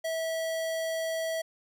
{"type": "tone", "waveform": "square", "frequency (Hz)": 650, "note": "E5", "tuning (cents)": -24, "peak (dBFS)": -30, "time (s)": [0.04, 1.42], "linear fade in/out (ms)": 10, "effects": []}